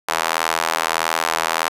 sawtooth tone with high-pass filter, 81.6 Hz, E2, 17 cents flat, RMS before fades -21 dBFS, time 0.08-1.69 s, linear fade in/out 10 ms, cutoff 930 Hz, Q 1.3, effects resampled to 32000 Hz

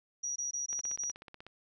sine tone bursts, 5780 Hz, F#8, 41 cents flat, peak -33 dBFS, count 6, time 0.23-1.115 s, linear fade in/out 10 ms, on 130 ms, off 21 ms
click train, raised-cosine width 0.3 ms, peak -32 dBFS, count 13, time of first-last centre 0.73-1.466 s, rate 16.3 Hz
effects none

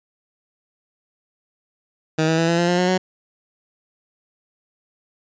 15% pulse tone with pitch steps, 158 / 161.6 / 165.28 / 169.05 / 172.9 / 176.84 / 180.87 / 184.99 Hz, D#3 / E3 / E3 / E3 / F3 / F3 / F#3 / F#3, +27 / -34 / +5 / +44 / -17 / +22 / -39 / 0 cents, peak -10 dBFS, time 2.18-2.98 s, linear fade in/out 10 ms, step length 100 ms, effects resampled to 16000 Hz

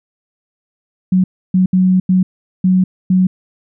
sine tone bursts at uneven times, 185.2 Hz, F#3, 2 cents sharp, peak -8 dBFS, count 6, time 1.12-1.24 / 1.54-1.66 / 1.73-2 / 2.09-2.23 / 2.64-2.84 / 3.1-3.27 s, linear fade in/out 5 ms, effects none

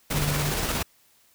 pink noise with tremolo, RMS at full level -26 dBFS, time 0.1-0.83 s, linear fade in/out 10 ms, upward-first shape square, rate 17 Hz, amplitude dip 30%
sine tone, 146.83 Hz, D3, in tune, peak -26 dBFS, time 0.14-0.53 s, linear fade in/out 10 ms
effects white hiss -61 dBFS RMS until 1.34 s

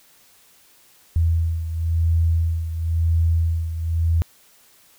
sine beating tone pair, 82.41 / 83.38 Hz, E2 / E2, 0 / +20 cents, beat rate 0.97 Hz, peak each -18 / -24 dBFS, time 1.16-4.22 s, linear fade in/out 0 ms, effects white hiss -54 dBFS RMS until 4.98 s

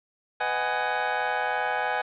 25% pulse chord, G# minor seventh, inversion first, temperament just, 498.4 / 623 / 747.5 / 830.6 Hz, B4 / D#5 / F#5 / G#5, +16 / +2 / +17 / 0 cents, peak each -30 / -30 / -26 / -24 dBFS, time 0.4-2.02 s, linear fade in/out 10 ms, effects resampled to 8000 Hz + 8-bit

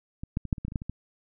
clicks, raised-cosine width 5 ms, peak -23 / -14 / -23 / -11 / -26 / -20 / -22 / -26 / -15 / -25 / -20 dBFS, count 11, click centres 0.235 / 0.371 / 0.453 / 0.528 / 0.582 / 0.65 / 0.682 / 0.721 / 0.758 / 0.819 / 0.896 s, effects none

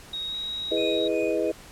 sine tone with pitch glide, 3772 to 3811 Hz, A#7 to A#7, +20 to +38 cents, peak -29 dBFS, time 0.13-1.08 s, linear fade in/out 5 ms, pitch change +18 cents, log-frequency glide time 0.28-0.35 s
sine chord, E major seventh, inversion none, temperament equal, 329.6 / 415.3 / 493.9 / 622.3 Hz, E4 / G#4 / B4 / D#5, 0 / 0 / 0 / 0 cents, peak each -28 dBFS, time 0.71-1.52 s, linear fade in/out 10 ms
triangle tone with tremolo, 2478 Hz, D#7, 8 cents flat, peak -32 dBFS, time 0.76-1.51 s, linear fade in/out 20 ms, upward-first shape sine, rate 2.7 Hz, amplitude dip 95%
effects pink hiss -47 dBFS RMS until 1.71 s + low-pass 12000 Hz 12 dB/octave

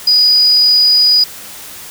sine tone, 4929 Hz, D#8, 17 cents flat, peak -6 dBFS, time 0.07-1.24 s, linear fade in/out 5 ms, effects white hiss -31 dBFS RMS until 1.9 s

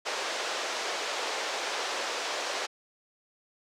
pink band-pass noise, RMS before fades -33 dBFS, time 0.05-2.67 s, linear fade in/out 20 ms, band 440 to 6600 Hz, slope 24 dB/octave, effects none

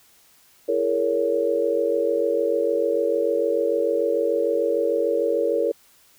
sine chord, A# half-diminished seventh, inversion second, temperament just, 335.6 / 419.5 / 466.2 / 559.4 Hz, E4 / G#4 / A#4 / C#5, +31 / +17 / 0 / +16 cents, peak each -28 / -26 / -22 / -24 dBFS, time 0.68-5.72 s, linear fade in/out 10 ms, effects white hiss -56 dBFS RMS until 6.18 s

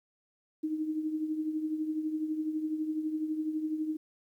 sine tone with tremolo, 311.1 Hz, D#4, in tune, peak -27 dBFS, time 0.63-3.97 s, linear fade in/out 10 ms, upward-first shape triangle, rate 12 Hz, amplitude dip 65%, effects 11-bit

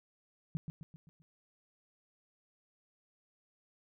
sine tone with echo, 157.4 Hz, D#3, 20 cents sharp, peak -31 dBFS, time 0.55-0.57 s, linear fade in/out 0 ms, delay 130 ms, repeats 5, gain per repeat -6 dB, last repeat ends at 1.22 s, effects none

